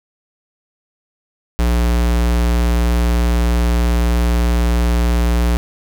square tone, 59.2 Hz, A#1, 27 cents sharp, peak -13 dBFS, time 1.59-5.57 s, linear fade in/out 0 ms, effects none

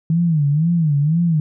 sine tone with vibrato, 156.7 Hz, D#3, 13 cents sharp, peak -13 dBFS, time 0.1-1.4 s, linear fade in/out 2 ms, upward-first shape sine, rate 2 Hz, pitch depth 170 cents each way, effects none

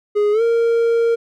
triangle tone with pitch glide, 415.3 to 463.5 Hz, G#4 to A#4, 0 to -10 cents, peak -11 dBFS, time 0.15-1.16 s, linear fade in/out 20 ms, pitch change +190 cents, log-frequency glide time 0.32-0.42 s, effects none

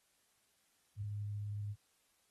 sine tone, 103.3 Hz, G#2, 9 cents flat, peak -38 dBFS, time 0.96-1.76 s, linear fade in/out 50 ms, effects white hiss -75 dBFS RMS until 2.3 s + AAC 32 kbps

